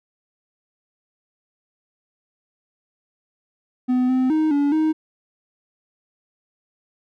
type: tone with pitch steps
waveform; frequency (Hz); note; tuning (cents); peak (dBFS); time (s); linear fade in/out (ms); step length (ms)
triangle; 251.9 / 257.4 / 312.2 / 286 / 313.3; B3 / C4 / D#4 / D4 / D#4; +34 / -28 / +6 / -46 / +12; -14; 3.88-4.93; 20; 210
effects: none